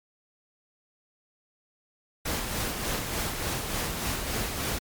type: noise with tremolo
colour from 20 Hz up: pink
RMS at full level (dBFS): -29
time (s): 2.25-4.79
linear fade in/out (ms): 10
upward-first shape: sine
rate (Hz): 3.4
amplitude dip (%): 40
effects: MP3 96 kbps